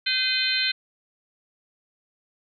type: harmonic tone with a mistuned harmonic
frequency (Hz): 514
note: C5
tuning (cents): -31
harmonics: 3 / 4 / 5 / 6 / 7 / 8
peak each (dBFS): -29 / -31 / -29 / -29 / -30 / -25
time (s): 0.06-0.72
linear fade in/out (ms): 10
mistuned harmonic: 5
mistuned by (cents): -51
effects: none